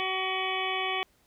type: harmonic tone with a mistuned harmonic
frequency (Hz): 377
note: F#4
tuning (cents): +32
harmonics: 1 / 2 / 3 / 5 / 6 / 7 / 8 / 9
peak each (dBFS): -36 / -34 / -35 / -39 / -34 / -39 / -36 / -38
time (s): 0-1.03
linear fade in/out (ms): 0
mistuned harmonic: 7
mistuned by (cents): -66
effects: pink hiss -66 dBFS RMS until 1.26 s